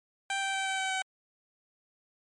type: tone with pitch steps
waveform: 15% pulse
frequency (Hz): 784 / 779 / 774.1 / 769.2 / 764.3 / 759.5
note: G5 / G5 / G5 / G5 / G5 / F#5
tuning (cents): 0 / -11 / -22 / -33 / -44 / +45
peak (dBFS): -23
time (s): 0.3-1.02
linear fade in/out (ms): 2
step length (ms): 120
effects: MP3 48 kbps

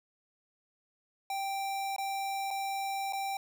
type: tone with dropouts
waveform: square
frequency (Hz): 784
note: G5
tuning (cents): 0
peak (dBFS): -33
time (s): 1.3-3.37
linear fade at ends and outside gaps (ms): 2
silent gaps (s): 1.963-1.982 / 2.506-2.51 / 3.125-3.132
effects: none

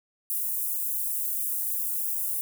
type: high-pass noise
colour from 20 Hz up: white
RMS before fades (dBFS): -29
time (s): 0.3-2.41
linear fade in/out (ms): 0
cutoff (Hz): 10000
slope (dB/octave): 24
effects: none

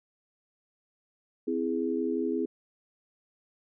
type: chord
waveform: sine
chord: C augmented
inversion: none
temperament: equal with one note detuned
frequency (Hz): 258 / 329.6 / 415.3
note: C4 / E4 / G#4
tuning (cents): -24 / 0 / 0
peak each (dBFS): -31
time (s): 1.47-2.46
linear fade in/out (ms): 10
effects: none

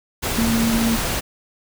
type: tone in noise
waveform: sine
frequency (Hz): 228.6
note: A#3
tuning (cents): -34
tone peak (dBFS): -17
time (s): 0.37-0.97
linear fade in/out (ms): 20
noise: pink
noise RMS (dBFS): -23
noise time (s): 0.22-1.21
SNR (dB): +3
effects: none

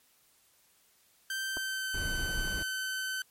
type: tone with pitch glide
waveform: sawtooth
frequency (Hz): 1559 to 1528.7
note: G6 to G6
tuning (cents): -10 to -44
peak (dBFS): -29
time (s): 1.3-3.22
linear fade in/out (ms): 2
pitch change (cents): -34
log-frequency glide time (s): 1.44-2.06
type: clicks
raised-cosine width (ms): 1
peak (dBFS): -27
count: 2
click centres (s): 1.569 / 1.572
type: noise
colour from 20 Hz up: brown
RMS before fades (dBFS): -36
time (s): 1.94-2.63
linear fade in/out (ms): 5
effects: white hiss -66 dBFS RMS until 3.3 s + MP3 64 kbps

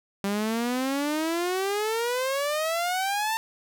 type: exponential sweep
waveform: sawtooth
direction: up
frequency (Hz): 196.1 to 905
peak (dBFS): -21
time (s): 0.24-3.37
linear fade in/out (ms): 0
effects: none

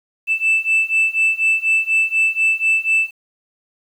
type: beating tone pair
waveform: sine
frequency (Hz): 2641 / 2645.1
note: E7 / E7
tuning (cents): +3 / +5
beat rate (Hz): 4.1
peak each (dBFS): -16 / -15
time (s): 0.27-3.11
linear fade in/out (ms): 50
effects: tanh soft clip ceiling -10 dBFS + 8-bit

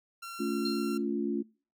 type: tone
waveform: sawtooth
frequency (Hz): 1366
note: F6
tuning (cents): -39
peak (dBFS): -36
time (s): 0.22-0.98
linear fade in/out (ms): 10
type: chord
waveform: sine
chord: A augmented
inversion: none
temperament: equal with one note detuned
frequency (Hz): 220 / 281.1 / 349.2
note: A3 / C#4 / E#4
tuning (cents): 0 / +24 / 0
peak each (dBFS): -33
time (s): 0.39-1.43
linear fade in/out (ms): 20
type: tone with exponential decay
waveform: sine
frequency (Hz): 4186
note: C8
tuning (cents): 0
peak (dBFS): -31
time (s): 0.65-1.02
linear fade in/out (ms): 5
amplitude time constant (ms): 79
effects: noise-tail reverb RT60 0.4 s tail -25 dB re dry

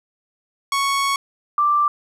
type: tone pair in turn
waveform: sawtooth / sine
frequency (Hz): 1108.7 / 1176.9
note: C#6 / D6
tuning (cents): 0 / +3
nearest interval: minor second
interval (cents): 103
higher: second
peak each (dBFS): -14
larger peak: neither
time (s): 0.72-1.16 / 1.58-1.88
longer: first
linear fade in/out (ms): 2
effects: low-pass 11000 Hz 12 dB/octave + 9-bit

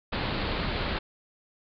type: low-pass noise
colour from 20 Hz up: pink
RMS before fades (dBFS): -30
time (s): 0.12-0.99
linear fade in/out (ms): 10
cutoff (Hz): 4600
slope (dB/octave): 96
effects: none

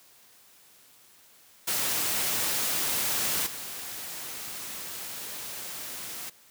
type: noise with level steps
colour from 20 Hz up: white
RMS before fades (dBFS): -28 / -38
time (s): 1.67-6.3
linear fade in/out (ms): 10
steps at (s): 3.46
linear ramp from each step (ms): 10
effects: white hiss -57 dBFS RMS until 6.5 s + high-pass 80 Hz 12 dB/octave

